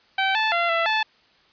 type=tone with pitch steps; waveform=15% pulse; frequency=772 / 875 / 686 / 668 / 872 Hz; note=G5 / A5 / F5 / E5 / A5; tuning=-27 / -10 / -31 / +23 / -16 cents; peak=-13 dBFS; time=0.18-1.03 s; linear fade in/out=5 ms; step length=170 ms; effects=white hiss -58 dBFS RMS until 1.52 s + resampled to 11025 Hz